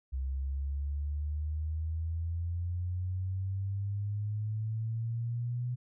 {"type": "exponential sweep", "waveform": "sine", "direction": "up", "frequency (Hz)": [65.41, 124.1], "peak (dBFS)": -31, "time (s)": [0.12, 5.76], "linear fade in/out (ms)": 20, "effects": []}